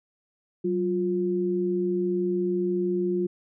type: tone pair together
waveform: sine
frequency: 187.8 / 353.8 Hz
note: F#3 / F4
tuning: +26 / +23 cents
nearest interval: major seventh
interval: 1097 cents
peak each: -28 / -24 dBFS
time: 0.64-3.27 s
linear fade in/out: 10 ms
effects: none